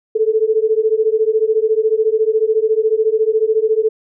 sine beating tone pair, 431.9 / 445.9 Hz, A4 / A4, -32 / +23 cents, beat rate 14 Hz, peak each -15 dBFS, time 0.15-3.89 s, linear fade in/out 10 ms, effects none

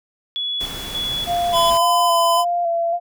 sine tone with tremolo, 3395 Hz, G#7, 37 cents sharp, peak -21 dBFS, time 0.36-1.7 s, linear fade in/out 0 ms, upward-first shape square, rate 1.7 Hz, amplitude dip 65%
pink noise, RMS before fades -32 dBFS, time 0.6-1.78 s, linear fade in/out 10 ms
sine tone with vibrato, 687 Hz, F5, 29 cents flat, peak -17 dBFS, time 1.26-3 s, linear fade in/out 50 ms, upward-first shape square, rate 1.8 Hz, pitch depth 26 cents each way
square tone, 1012 Hz, B5, 42 cents sharp, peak -16 dBFS, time 1.52-2.45 s, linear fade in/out 50 ms
effects none

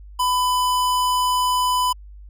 square tone, 1000 Hz, B5, 21 cents sharp, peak -18 dBFS, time 0.19-1.93 s, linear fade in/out 10 ms, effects added 50 Hz sine -38 dBFS peak until 2.29 s

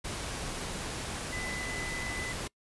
sine tone in noise, 2005 Hz, B6, 26 cents sharp, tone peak -37 dBFS, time 1.32-2.33 s, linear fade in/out 10 ms, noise pink, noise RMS -37 dBFS, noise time 0.04-2.48 s, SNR -3 dB, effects noise-tail reverb RT60 0.1 s tail -25 dB re dry + resampled to 24000 Hz

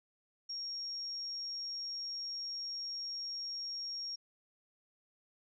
sine tone, 5570 Hz, F8, 5 cents flat, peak -38 dBFS, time 0.49-4.16 s, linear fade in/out 10 ms, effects none

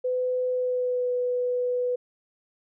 sine tone with pitch glide, 504 to 494.8 Hz, B4 to B4, +35 to +3 cents, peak -23 dBFS, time 0.04-1.96 s, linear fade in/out 10 ms, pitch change -32 cents, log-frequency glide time 0.5-1.12 s, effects none

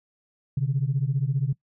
sine beating tone pair, 129.7 / 144.7 Hz, C3 / D3, -15 / -25 cents, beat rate 15 Hz, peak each -24 dBFS, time 0.57-1.53 s, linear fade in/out 5 ms, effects noise-tail reverb RT60 0.1 s tail -21 dB re dry + tanh soft clip ceiling -14 dBFS

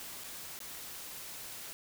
white noise with dropouts, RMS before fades -45 dBFS, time 0-1.73 s, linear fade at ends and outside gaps 0 ms, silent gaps 0.237-0.242 / 0.59-0.603 s, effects none

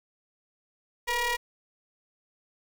sawtooth ring-modulated tone, 473.9 Hz, A#4, 28 cents sharp, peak -19 dBFS, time 1.07-1.37 s, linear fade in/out 20 ms, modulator 1440 Hz, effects 9-bit

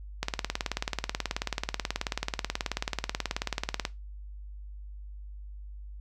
click train, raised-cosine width 0.2 ms, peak -11 dBFS, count 68, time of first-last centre 0.23-3.852 s, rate 18.5 Hz, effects noise-tail reverb RT60 0.2 s tail -17 dB re dry + added 50 Hz sine -40 dBFS peak until 6 s

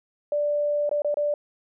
sine tone with dropouts, 587.3 Hz, D5, in tune, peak -21 dBFS, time 0.32-1.34 s, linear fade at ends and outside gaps 2 ms, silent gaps 0.893-0.913 / 1.02-1.046 / 1.143-1.17 s, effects none

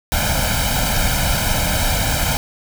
pink noise with comb filter, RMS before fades -18 dBFS, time 0.12-2.37 s, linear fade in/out 0 ms, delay 1.3 ms, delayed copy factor +0.9, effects none

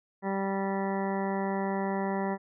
harmonic tone, 195 Hz, G3, 9 cents flat, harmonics 1 / 2 / 3 / 4 / 5 / 6 / 7 / 9 / 10, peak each -31 / -34 / -37 / -36 / -37 / -50 / -46 / -44 / -44 dBFS, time 0.22-2.38 s, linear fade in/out 50 ms, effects none

